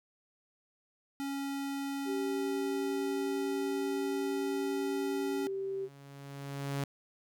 square tone with pitch glide, 277.2 to 279 Hz, C#4 to C#4, 0 to +11 cents, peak -35 dBFS, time 1.2-5.47 s, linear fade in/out 0 ms, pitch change +11 cents, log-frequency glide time 1.35-5.05 s
sine tone, 388.9 Hz, G4, 14 cents flat, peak -33 dBFS, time 2.05-5.89 s, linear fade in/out 50 ms
sawtooth tone with exponential growth, 139.8 Hz, C#3, 15 cents sharp, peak -27 dBFS, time 5.13-6.84 s, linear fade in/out 2 ms, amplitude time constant 370 ms
effects none

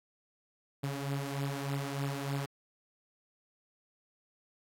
sawtooth beating tone pair, 138.59 / 141.89 Hz, C#3 / C#3, 0 / +41 cents, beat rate 3.3 Hz, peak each -31 / -35 dBFS, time 0.83-2.46 s, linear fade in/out 10 ms, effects AAC 48 kbps

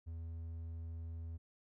triangle tone, 82.4 Hz, E2, in tune, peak -40 dBFS, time 0.06-1.38 s, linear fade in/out 20 ms, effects none

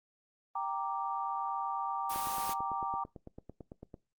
sine chord, G minor, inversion none, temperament equal, 784 / 932.3 / 1174.7 Hz, G5 / Bb5 / D6, 0 / 0 / 0 cents, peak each -37 dBFS, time 0.55-3.04 s, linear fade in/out 5 ms
white noise, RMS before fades -40 dBFS, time 2.09-2.54 s, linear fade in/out 20 ms
click train, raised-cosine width 2 ms, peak -32 dBFS, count 17, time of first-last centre 2.16-3.942 s, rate 8.98 Hz
effects noise-tail reverb RT60 0.2 s tail -22 dB re dry + Opus 24 kbps

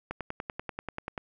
click train, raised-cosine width 0.5 ms, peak -19 dBFS, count 12, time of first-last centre 0.11-1.178 s, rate 10.3 Hz, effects none

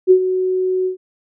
sine tone with ADSR envelope, 371.3 Hz, F#4, 6 cents sharp, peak -4 dBFS, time 0.07-0.97 s, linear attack 38 ms, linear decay 81 ms, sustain -11 dB, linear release 110 ms, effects none

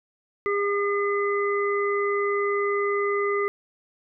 harmonic tone, 405 Hz, G#4, 43 cents flat, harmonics 1 / 3 / 5, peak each -23 / -28 / -30 dBFS, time 0.46-3.48 s, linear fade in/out 0 ms, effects none

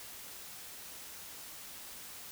silence, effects white hiss -48 dBFS RMS until 2.31 s

